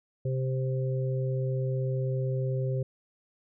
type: harmonic tone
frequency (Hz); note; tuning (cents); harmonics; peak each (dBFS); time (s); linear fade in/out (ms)
130.81; C3; 0; 1 / 3 / 4; -27 / -36 / -36; 0.25-2.83; 5
effects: none